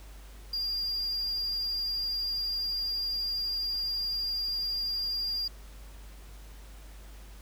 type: tone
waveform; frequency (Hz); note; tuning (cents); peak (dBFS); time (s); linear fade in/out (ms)
triangle; 4804; D8; +38; -28; 0.53-5.48; 5
effects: added 50 Hz sine -45 dBFS peak until 7.41 s + pink hiss -55 dBFS RMS until 7.41 s